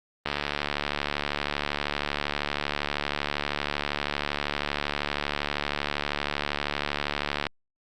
click train, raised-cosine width 0.3 ms, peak -10 dBFS, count 525, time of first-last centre 0.26-7.468 s, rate 72.7 Hz, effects Opus 32 kbps

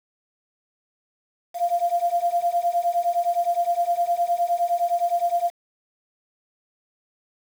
sine beating tone pair, 689 / 698.7 Hz, F5 / F5, -24 / +1 cents, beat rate 9.7 Hz, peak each -23 / -22 dBFS, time 1.54-5.51 s, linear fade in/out 50 ms, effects 7-bit

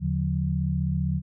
sine tone cluster, 79 / 143.3 / 178.8 Hz, D#2 / D3 / F3, +27 / -42 / +41 cents, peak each -28 / -27 / -27 dBFS, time 0-1.22 s, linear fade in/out 50 ms, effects none

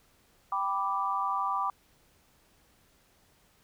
sine chord, G major, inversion none, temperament equal, 784 / 987.8 / 1174.7 Hz, G5 / B5 / D6, 0 / 0 / 0 cents, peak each -34 / -32 / -30 dBFS, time 0.52-1.7 s, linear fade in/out 2 ms, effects pink hiss -65 dBFS RMS until 3.63 s

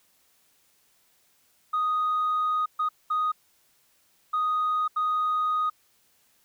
sine tone bursts at uneven times, 1244.5 Hz, D#6, in tune, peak -21 dBFS, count 5, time 1.73-2.66 / 2.79-2.89 / 3.1-3.32 / 4.33-4.88 / 4.96-5.7 s, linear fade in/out 10 ms, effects tanh soft clip ceiling -20 dBFS + white hiss -65 dBFS RMS until 6.44 s

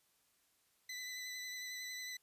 20% pulse tone with vibrato, 2000 Hz, B6, 21 cents sharp, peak -38 dBFS, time 0.89-2.17 s, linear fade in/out 5 ms, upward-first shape sine, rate 11 Hz, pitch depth 21 cents each way, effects white hiss -75 dBFS RMS until 2.22 s + resampled to 32000 Hz

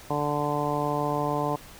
harmonic tone, 146.83 Hz, D3, in tune, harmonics 1 / 2 / 3 / 4 / 5 / 6 / 7, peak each -32 / -32 / -32 / -32 / -32 / -32 / -32 dBFS, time 0.1-1.56 s, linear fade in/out 5 ms, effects pink hiss -47 dBFS RMS until 1.79 s

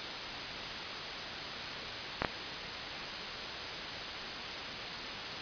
clicks, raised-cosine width 0.5 ms, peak -13 dBFS, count 2, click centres 2.22 / 2.248 s, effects white hiss -38 dBFS RMS until 5.41 s + resampled to 11025 Hz

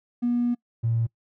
triangle tone pair in turn, 241.1 / 115.04 Hz, B3 / A#2, -41 / -22 cents, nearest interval octave + minor second, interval 1281 cents, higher first, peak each -17 dBFS, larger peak neither, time 0.22-0.55 / 0.83-1.07 s, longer first, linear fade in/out 20 ms, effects noise-tail reverb RT60 0.1 s tail -25 dB re dry + tanh soft clip ceiling -18 dBFS

